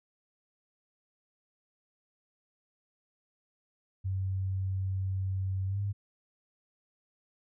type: tone with pitch glide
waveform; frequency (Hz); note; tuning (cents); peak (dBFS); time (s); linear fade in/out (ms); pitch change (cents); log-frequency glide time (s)
sine; 95.2 to 100.57; F#2 to G2; +50 to +45; -29; 4.04-5.93; 20; +95; 5.67-5.79
effects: none